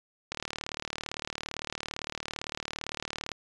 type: click train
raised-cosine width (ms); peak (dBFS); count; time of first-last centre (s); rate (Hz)
0.2; -16; 114; 0.32-3.317; 37.7
effects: resampled to 22050 Hz